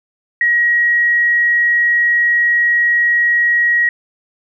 sine tone, 1900 Hz, A#6, 33 cents sharp, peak -10 dBFS, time 0.41-3.89 s, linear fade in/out 2 ms, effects none

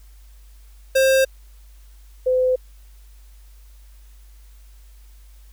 square / sine tone pair in turn, 531 / 510.2 Hz, C5 / C5, +25 / -44 cents, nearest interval minor second, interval 69 cents, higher first, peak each -14 / -15 dBFS, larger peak first, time 0.95-1.25 / 2.26-2.56 s, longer neither, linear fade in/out 10 ms, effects added 50 Hz sine -43 dBFS peak until 5.52 s + white hiss -58 dBFS RMS until 5.52 s

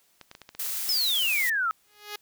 clicks, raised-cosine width 0.2 ms, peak -26 dBFS, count 8, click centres 0.213 / 0.314 / 0.351 / 0.417 / 0.491 / 0.55 / 0.663 / 0.886 s
blue noise, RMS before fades -31 dBFS, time 0.59-1.5 s, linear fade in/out 5 ms
sine exponential sweep, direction down, 5360 to 1271 Hz, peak -23 dBFS, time 0.89-1.71 s, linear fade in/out 0 ms
5% pulse tone with exponential growth, 416.1 Hz, G#4, 3 cents sharp, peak -20 dBFS, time 1.84-2.16 s, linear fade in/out 5 ms, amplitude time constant 68 ms
effects white hiss -65 dBFS RMS until 2.21 s

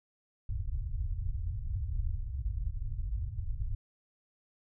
pink low-pass noise, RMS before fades -34 dBFS, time 0.49-3.75 s, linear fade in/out 5 ms, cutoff 110 Hz, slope 48 dB/octave, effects none

